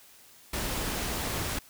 pink noise, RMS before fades -32 dBFS, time 0.53-1.59 s, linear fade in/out 5 ms, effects white hiss -55 dBFS RMS until 1.69 s

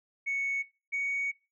sine tone pair in turn, 2217 / 2236 Hz, C#7 / C#7, 0 / +14 cents, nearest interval unison, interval 14 cents, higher second, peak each -27 / -27 dBFS, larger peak neither, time 0.26-0.63 / 0.92-1.32 s, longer second, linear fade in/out 20 ms, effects noise-tail reverb RT60 0.3 s tail -20 dB re dry + tanh soft clip ceiling -25 dBFS

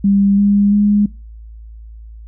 sine tone with pitch steps, 199 / 202.5 / 206 Hz, G3 / G#3 / G#3, +26 / -43 / -14 cents, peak -9 dBFS, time 0.04-1.06 s, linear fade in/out 5 ms, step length 340 ms, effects noise-tail reverb RT60 0.3 s tail -22 dB re dry + added 55 Hz sine -32 dBFS peak until 2.27 s

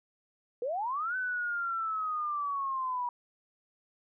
sine linear two-way sweep, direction up then down, 457.3 to 1523 to 964 Hz, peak -30 dBFS, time 0.62-3.09 s, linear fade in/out 2 ms, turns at 1.16 s, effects none

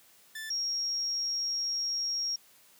sawtooth / sine tone pair in turn, 1760 / 5588 Hz, A6 / F8, 0 / 0 cents, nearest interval octave + minor sixth, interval 2000 cents, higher second, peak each -34 / -29 dBFS, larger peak second, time 0.35-0.5 / 0.5-2.36 s, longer second, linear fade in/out 5 ms, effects white hiss -60 dBFS RMS until 2.79 s + high-pass 100 Hz 12 dB/octave

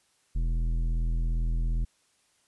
sine tone with tanh clipping, 41.27 Hz, E1, 3 cents sharp, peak -26 dBFS, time 0.35-1.85 s, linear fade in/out 10 ms, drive 11 dB, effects white hiss -68 dBFS RMS until 2.47 s + resampled to 24000 Hz

